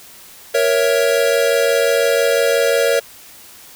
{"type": "chord", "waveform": "square", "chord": "A# diminished", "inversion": "none", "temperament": "equal with one note detuned", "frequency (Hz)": [468.6, 554.4, 659.3], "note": ["A#4", "C#5", "E5"], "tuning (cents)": [9, 0, 0], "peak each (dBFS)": [-17, -17, -22], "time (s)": [0.54, 3], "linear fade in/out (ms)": 10, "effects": ["white hiss -41 dBFS RMS until 3.75 s"]}